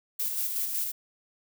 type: noise with tremolo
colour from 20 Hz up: violet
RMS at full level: -29 dBFS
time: 0.19-0.92 s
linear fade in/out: 10 ms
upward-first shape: square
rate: 5.4 Hz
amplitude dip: 35%
effects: none